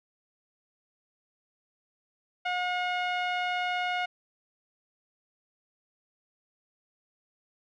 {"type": "tone with low-pass filter", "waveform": "sawtooth", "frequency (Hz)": 721, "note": "F#5", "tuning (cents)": -45, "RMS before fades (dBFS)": -30, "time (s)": [2.45, 4.06], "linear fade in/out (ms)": 10, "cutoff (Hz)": 2600, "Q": 2, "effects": []}